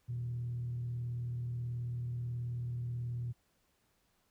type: tone with frequency modulation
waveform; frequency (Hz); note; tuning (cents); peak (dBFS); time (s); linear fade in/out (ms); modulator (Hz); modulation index
sine; 120.3; B2; -45; -34; 0.08-3.33; 20; 38.5; 0.27
effects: tanh soft clip ceiling -31 dBFS + pink hiss -75 dBFS RMS until 4.3 s